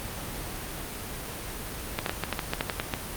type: clicks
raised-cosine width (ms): 0.3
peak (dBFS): -10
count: 11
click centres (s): 1.989 / 2.062 / 2.095 / 2.237 / 2.327 / 2.392 / 2.535 / 2.609 / 2.698 / 2.799 / 2.938
effects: pink hiss -36 dBFS RMS until 3.16 s + Opus 32 kbps